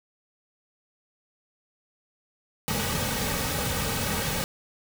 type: noise with comb filter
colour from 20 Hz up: pink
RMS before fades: -28 dBFS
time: 2.68-4.44 s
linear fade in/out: 0 ms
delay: 2.9 ms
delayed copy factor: -0.65
effects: none